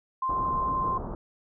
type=tone; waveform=sine; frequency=1046.5 Hz; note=C6; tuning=in tune; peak=-25 dBFS; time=0.22-0.98 s; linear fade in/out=5 ms
type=low-pass noise; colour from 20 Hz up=pink; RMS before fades=-35 dBFS; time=0.29-1.15 s; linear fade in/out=2 ms; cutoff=1200 Hz; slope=48 dB/octave
effects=none